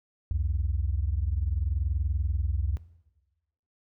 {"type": "tone pair together", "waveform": "sine", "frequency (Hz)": [65, 85.57], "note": ["C2", "F2"], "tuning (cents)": [-11, -35], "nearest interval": "perfect fourth", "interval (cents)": 476, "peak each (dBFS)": -27, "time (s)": [0.31, 2.77], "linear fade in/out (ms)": 0, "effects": ["noise-tail reverb RT60 1.0 s tail -17 dB re dry", "tanh soft clip ceiling -18 dBFS"]}